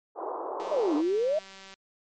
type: band-pass noise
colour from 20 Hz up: pink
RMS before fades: -34 dBFS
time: 0.15-1.03 s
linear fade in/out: 50 ms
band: 370 to 1100 Hz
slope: 48 dB/octave
type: click train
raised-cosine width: 0.2 ms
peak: -30 dBFS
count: 221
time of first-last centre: 0.6-1.74 s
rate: 193 Hz
type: exponential two-way sweep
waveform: sine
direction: down then up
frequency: 647 to 285.9 to 647 Hz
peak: -23 dBFS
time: 0.71-1.39 s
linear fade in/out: 5 ms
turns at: 0.95 s
effects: MP3 48 kbps